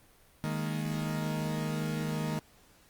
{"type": "chord", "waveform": "40% pulse", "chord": "D# suspended fourth", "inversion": "none", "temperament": "equal", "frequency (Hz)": [155.56, 207.7, 233.1], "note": ["D#3", "G#3", "A#3"], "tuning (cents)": [0, 0, 0], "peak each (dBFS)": [-32, -37, -37], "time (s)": [0.44, 2.39], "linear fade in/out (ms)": 0, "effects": ["pink hiss -61 dBFS RMS until 2.89 s", "Opus 32 kbps"]}